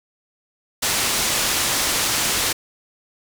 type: low-pass noise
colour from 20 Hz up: white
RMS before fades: -21 dBFS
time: 0.82-2.53 s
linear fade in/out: 10 ms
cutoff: 8800 Hz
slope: 12 dB/octave
effects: none